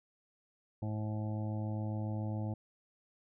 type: harmonic tone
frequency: 107.2 Hz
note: A2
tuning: 45 cents flat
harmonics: 1 / 2 / 3 / 5 / 6 / 7 / 8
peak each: -35 / -41 / -45 / -49 / -51 / -52 / -53 dBFS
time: 0.82-2.54 s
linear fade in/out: 5 ms
effects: none